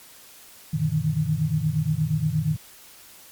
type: tone cluster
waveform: sine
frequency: 94.3 / 119 / 150.9 / 159.4 Hz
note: F#2 / A#2 / D3 / D#3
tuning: +33 / +36 / +47 / +42 cents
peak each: -33 / -30 / -24 / -24 dBFS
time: 0.73-2.57 s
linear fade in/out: 10 ms
effects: white hiss -48 dBFS RMS until 3.31 s + MP3 96 kbps